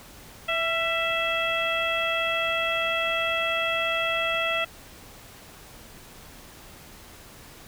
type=harmonic tone with a mistuned harmonic; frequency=659.3 Hz; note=E5; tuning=in tune; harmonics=1 / 2 / 3 / 4 / 5; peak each=-29 / -30 / -31 / -28 / -31 dBFS; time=0.48-4.65 s; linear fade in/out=10 ms; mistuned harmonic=2; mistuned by=+39 cents; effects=pink hiss -47 dBFS RMS until 7.67 s